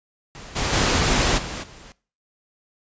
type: noise with level steps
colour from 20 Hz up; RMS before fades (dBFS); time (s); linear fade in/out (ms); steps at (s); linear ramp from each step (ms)
pink; -40 / -23 / -19 / -31 / -44; 0.35-1.92; 0; 0.55 / 0.72 / 1.37 / 1.62; 20
effects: noise-tail reverb RT60 0.4 s tail -21 dB re dry + resampled to 16000 Hz